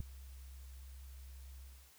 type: tone with ADSR envelope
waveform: sine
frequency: 65.8 Hz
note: C2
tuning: 10 cents sharp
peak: -29 dBFS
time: 0-1.93 s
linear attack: 4 ms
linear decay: 4 ms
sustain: -20 dB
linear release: 310 ms
effects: white hiss -64 dBFS RMS until 1.98 s